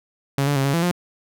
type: tone with pitch steps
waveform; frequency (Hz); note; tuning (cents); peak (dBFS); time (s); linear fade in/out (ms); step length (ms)
sawtooth; 138.6 / 143.9 / 135.9 / 139.3 / 168.3 / 176.8; C#3 / D3 / C#3 / C#3 / E3 / F3; 0 / -35 / -34 / +9 / +36 / +22; -14; 0.38-0.914; 2; 89
effects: none